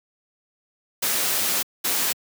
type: noise bursts at uneven times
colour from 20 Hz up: white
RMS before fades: -23 dBFS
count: 2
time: 1.02-1.63 / 1.84-2.13 s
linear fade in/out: 10 ms
effects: high-pass 150 Hz 12 dB/octave